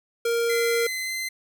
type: tone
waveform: square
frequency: 466.6 Hz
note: A#4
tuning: 2 cents sharp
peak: -22 dBFS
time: 0.25-0.87 s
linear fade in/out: 5 ms
type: tone with pitch glide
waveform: sawtooth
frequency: 2047 to 2065 Hz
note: C7 to C7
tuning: -38 to -23 cents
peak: -24 dBFS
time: 0.49-1.29 s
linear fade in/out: 10 ms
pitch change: +15 cents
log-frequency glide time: 1.02-1.12 s
effects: none